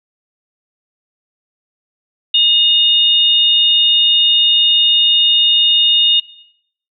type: tone pair together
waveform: sine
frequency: 2867 / 3661 Hz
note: F7 / A#7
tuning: +45 / -32 cents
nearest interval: major third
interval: 423 cents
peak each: -11 dBFS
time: 2.34-6.2 s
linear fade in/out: 5 ms
effects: noise-tail reverb RT60 0.7 s tail -18 dB re dry